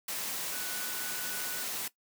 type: tone in noise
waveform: sine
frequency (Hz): 1480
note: F#6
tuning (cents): 0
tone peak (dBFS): -43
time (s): 0.52-1.63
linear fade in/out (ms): 5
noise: white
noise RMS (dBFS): -36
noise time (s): 0.08-1.88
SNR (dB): -10
effects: noise-tail reverb RT60 0.1 s tail -17 dB re dry + high-pass 150 Hz 12 dB/octave